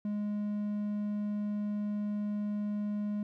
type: tone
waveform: triangle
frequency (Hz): 207.7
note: G#3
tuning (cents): 0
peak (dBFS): -29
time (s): 0.05-3.23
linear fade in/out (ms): 2
effects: none